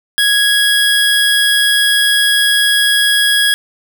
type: tone pair together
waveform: square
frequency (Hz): 1661.2 / 3322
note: G#6 / G#7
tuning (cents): 0 / 0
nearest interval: octave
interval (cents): 1200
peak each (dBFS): -13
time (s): 0.18-3.54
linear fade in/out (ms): 0
effects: none